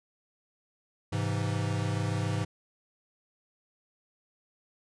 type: chord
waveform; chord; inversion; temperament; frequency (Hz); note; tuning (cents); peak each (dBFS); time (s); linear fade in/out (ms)
square; Ab augmented; none; equal; 103.83 / 130.81 / 164.81; Ab2 / C3 / E3; 0 / 0 / 0; -31 / -35 / -35; 1.12-2.45; 10
effects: resampled to 22050 Hz